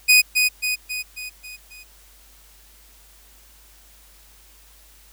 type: tone with echo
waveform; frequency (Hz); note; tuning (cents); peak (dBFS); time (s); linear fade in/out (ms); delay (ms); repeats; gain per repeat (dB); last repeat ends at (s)
sawtooth; 2489; D#7; 0; -7; 0.08-0.22; 20; 270; 6; -5; 1.84
effects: added 50 Hz sine -52 dBFS peak until 5.12 s + white hiss -52 dBFS RMS until 5.12 s